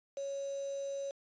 sine tone with quantisation, 554.4 Hz, C#5, in tune, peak -36 dBFS, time 0.17-1.11 s, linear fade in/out 2 ms, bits 8, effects resampled to 16000 Hz

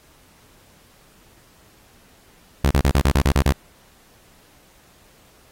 sawtooth tone bursts, 69.1 Hz, C#2, 5 cents flat, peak -10 dBFS, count 9, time 2.64-3.524 s, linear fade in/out 5 ms, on 68 ms, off 34 ms, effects pink hiss -54 dBFS RMS until 5.51 s + AAC 48 kbps

